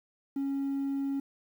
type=tone; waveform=triangle; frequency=275.7 Hz; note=C#4; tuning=9 cents flat; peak=-26 dBFS; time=0.36-1.2 s; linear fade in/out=5 ms; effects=tanh soft clip ceiling -24 dBFS + 10-bit